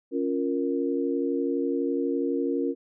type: chord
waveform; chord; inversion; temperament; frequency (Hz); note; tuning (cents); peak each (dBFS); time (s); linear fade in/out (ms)
sine; Bb minor; first; equal; 277.2 / 349.2 / 466.2; Db4 / F4 / Bb4; 0 / 0 / 0; -27 / -29 / -29; 0.11-2.75; 50
effects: none